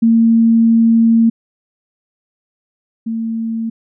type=tone pair in turn; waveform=sine; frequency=228.1 / 226.1 Hz; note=A#3 / A3; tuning=-37 / +47 cents; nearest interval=unison; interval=16 cents; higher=first; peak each=-7 / -17 dBFS; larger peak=first; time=0.02-1.3 / 3.06-3.7 s; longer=first; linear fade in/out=10 ms; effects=none